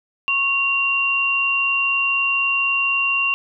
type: tone pair together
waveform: sine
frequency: 1100 / 2764 Hz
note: C#6 / F7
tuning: -14 / -19 cents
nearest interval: octave + major third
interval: 1595 cents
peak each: -25 / -17 dBFS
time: 0.28-3.34 s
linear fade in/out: 0 ms
effects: none